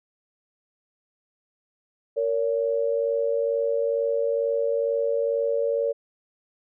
sine tone pair together, 462.8 / 565 Hz, A#4 / C#5, -13 / +33 cents, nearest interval minor third, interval 346 cents, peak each -24 dBFS, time 2.16-5.93 s, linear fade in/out 20 ms, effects none

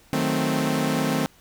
sawtooth chord, D# diminished seventh, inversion none, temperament equal, 155.56 / 185 / 220 / 261.6 Hz, D#3 / F#3 / A3 / C4, 0 / 0 / 0 / 0 cents, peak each -23 / -27 / -23 / -21 dBFS, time 0.13-1.26 s, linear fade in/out 0 ms, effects pink hiss -55 dBFS RMS until 1.4 s

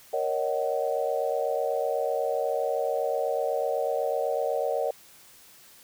sine chord, D# minor seventh, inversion second, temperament equal with one note detuned, 466.2 / 554.4 / 622.3 / 752.5 Hz, A#4 / C#5 / D#5 / F#5, 0 / 0 / 0 / +29 cents, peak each -30 / -29 / -30 / -32 dBFS, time 0.13-4.91 s, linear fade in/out 5 ms, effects white hiss -53 dBFS RMS until 5.83 s

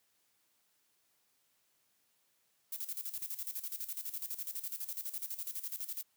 violet noise with tremolo, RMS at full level -39 dBFS, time 2.72-6.03 s, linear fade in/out 5 ms, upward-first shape square, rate 12 Hz, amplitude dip 75%, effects white hiss -75 dBFS RMS until 6.16 s + high-pass 80 Hz 12 dB/octave

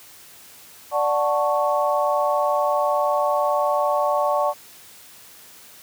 sine chord, D major seventh, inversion none, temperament equal, 587.3 / 740 / 880 / 1108.7 Hz, D5 / F#5 / A5 / C#6, 0 / 0 / 0 / 0 cents, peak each -21 / -25 / -25 / -24 dBFS, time 0.91-4.54 s, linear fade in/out 50 ms, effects white hiss -46 dBFS RMS until 5.82 s + high-pass 60 Hz 12 dB/octave

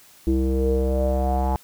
square tone with low-pass filter sweep, 65.7 Hz, C2, 8 cents sharp, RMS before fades -21 dBFS, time 0.27-1.56 s, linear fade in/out 0 ms, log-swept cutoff 340 to 860 Hz, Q 7.9, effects white hiss -51 dBFS RMS until 1.63 s

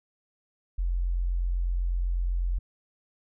sine tone, 44.02 Hz, F1, 14 cents sharp, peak -24 dBFS, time 0.78-2.59 s, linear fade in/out 10 ms, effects none

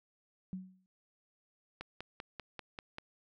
sine tone with exponential decay, 186.5 Hz, F#3, 14 cents sharp, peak -35 dBFS, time 0.53-0.86 s, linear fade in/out 0 ms, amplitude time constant 70 ms
click train, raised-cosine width 0.3 ms, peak -26 dBFS, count 7, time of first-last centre 1.81-2.984 s, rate 5.11 Hz
effects none

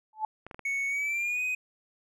sine tone with exponential growth, 867 Hz, A5, 26 cents flat, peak -23 dBFS, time 0.13-0.25 s, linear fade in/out 2 ms, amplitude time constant 26 ms
clicks, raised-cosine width 0.5 ms, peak -27 dBFS, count 4, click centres 0.466 / 0.512 / 0.545 / 0.593 s
triangle tone with pitch glide, 2217 to 2503 Hz, C#7 to D#7, 0 to +10 cents, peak -26 dBFS, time 0.65-1.55 s, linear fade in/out 5 ms, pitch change +210 cents, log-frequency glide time 0.88-1.43 s
effects none

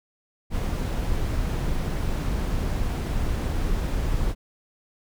brown noise, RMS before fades -25 dBFS, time 0.5-4.35 s, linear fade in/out 50 ms, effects none

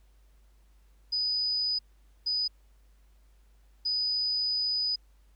sine tone bursts at uneven times, 4978 Hz, D#8, in tune, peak -26 dBFS, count 3, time 1.12-1.79 / 2.26-2.48 / 3.85-4.96 s, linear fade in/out 10 ms, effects added 50 Hz sine -57 dBFS peak until 5.35 s + pink hiss -71 dBFS RMS until 5.35 s

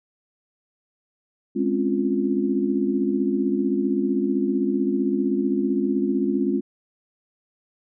sine chord, Db major seventh, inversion second, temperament equal, 207.7 / 261.6 / 277.2 / 349.2 Hz, Ab3 / C4 / Db4 / F4, 0 / 0 / 0 / 0 cents, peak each -25 dBFS, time 1.55-6.61 s, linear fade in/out 20 ms, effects none

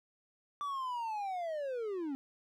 triangle linear sweep, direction down, 1170 to 261.6 Hz, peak -33 dBFS, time 0.61-2.15 s, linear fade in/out 0 ms, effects none

